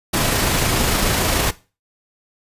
pink noise with amplitude modulation, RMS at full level -17 dBFS, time 0.13-1.51 s, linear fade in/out 10 ms, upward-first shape sine, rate 26.9 Hz, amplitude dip 25%, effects noise-tail reverb RT60 0.3 s tail -17 dB re dry + resampled to 32000 Hz

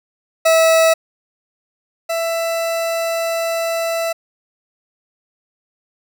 40% pulse tone pair in turn, 650 / 664 Hz, E5 / E5, -24 / +12 cents, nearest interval unison, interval 36 cents, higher second, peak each -9 / -17 dBFS, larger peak first, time 0.45-0.94 / 2.09-4.13 s, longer second, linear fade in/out 10 ms, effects none

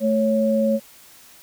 sine tone pair together, 219.2 / 552.7 Hz, A3 / C#5, -6 / -5 cents, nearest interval octave + major third, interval 1601 cents, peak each -19 dBFS, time 0-0.8 s, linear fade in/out 50 ms, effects white hiss -48 dBFS RMS until 1.42 s

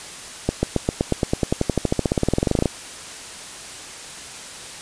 accelerating click train, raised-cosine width 2 ms, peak -4 dBFS, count 30, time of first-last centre 0.49-2.657 s, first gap 140 ms, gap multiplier 0.95, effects white hiss -36 dBFS RMS until 4.81 s + resampled to 22050 Hz

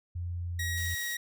sine tone with pitch glide, 87.31 to 86.71 Hz, F2 to F2, 0 to -12 cents, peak -32 dBFS, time 0.15-0.95 s, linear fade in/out 10 ms, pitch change -12 cents, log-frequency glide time 0.27-0.62 s
sawtooth tone, 1900 Hz, A#6, 33 cents sharp, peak -29 dBFS, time 0.59-1.17 s, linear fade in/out 5 ms
blue noise, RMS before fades -43 dBFS, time 0.76-1.16 s, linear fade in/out 20 ms
effects none

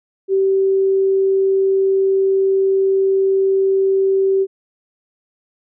sine tone, 386.5 Hz, G4, 24 cents flat, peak -12 dBFS, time 0.28-4.47 s, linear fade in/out 50 ms, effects none

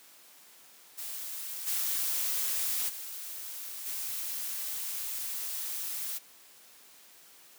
blue noise with level steps, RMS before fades -39 / -31 / -41 / -36 dBFS, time 0.97-6.19 s, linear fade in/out 20 ms, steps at 1.66 / 2.88 / 3.85 s, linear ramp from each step 20 ms, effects white hiss -56 dBFS RMS until 7.58 s + high-pass 200 Hz 12 dB/octave

